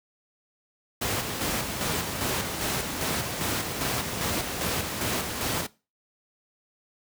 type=noise with tremolo; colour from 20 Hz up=pink; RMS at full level=-27 dBFS; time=1.01-5.67 s; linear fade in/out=10 ms; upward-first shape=square; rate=2.5 Hz; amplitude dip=40%; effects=noise-tail reverb RT60 0.3 s tail -20 dB re dry + high-pass 80 Hz 12 dB/octave